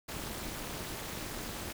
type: noise with amplitude modulation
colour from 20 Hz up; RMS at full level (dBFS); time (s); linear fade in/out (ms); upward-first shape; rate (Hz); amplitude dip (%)
pink; -36; 0.08-1.73; 10; sine; 274; 100
effects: none